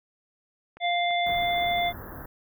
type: click train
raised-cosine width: 0.5 ms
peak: -31 dBFS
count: 4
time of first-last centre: 0.77-1.784 s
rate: 2.96 Hz
type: harmonic tone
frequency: 698 Hz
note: F5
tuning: 1 cent flat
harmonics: 1 / 3 / 5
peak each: -24 / -29 / -31 dBFS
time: 0.8-1.93 s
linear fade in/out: 50 ms
type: band-stop noise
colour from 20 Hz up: pink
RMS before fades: -40 dBFS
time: 1.26-2.26 s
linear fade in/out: 5 ms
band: 1800 to 12000 Hz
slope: 96 dB/octave
effects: none